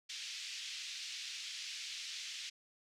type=band-pass noise; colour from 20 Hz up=pink; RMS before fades=-45 dBFS; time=0.09-2.5 s; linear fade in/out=10 ms; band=2500 to 6200 Hz; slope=24 dB/octave; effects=none